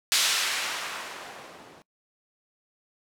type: noise with low-pass filter sweep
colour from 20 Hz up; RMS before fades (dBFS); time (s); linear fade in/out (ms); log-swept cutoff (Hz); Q
violet; -30; 0.12-1.82; 0; 3900 to 330; 0.72
effects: noise-tail reverb RT60 0.1 s tail -23 dB re dry